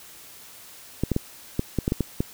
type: clicks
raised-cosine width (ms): 3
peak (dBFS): -9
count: 9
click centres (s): 1.036 / 1.117 / 1.164 / 1.594 / 1.787 / 1.879 / 1.921 / 2.007 / 2.205
effects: white hiss -46 dBFS RMS until 2.33 s